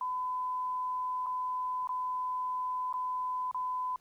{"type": "tone with dropouts", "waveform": "sine", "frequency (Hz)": 1008, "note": "B5", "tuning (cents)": 35, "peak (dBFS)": -31, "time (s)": [0.01, 3.96], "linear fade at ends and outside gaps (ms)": 2, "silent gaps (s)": [[1.262, 1.266], [1.873, 1.891], [2.928, 2.939], [3.513, 3.545]], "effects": ["pink hiss -68 dBFS RMS until 4 s"]}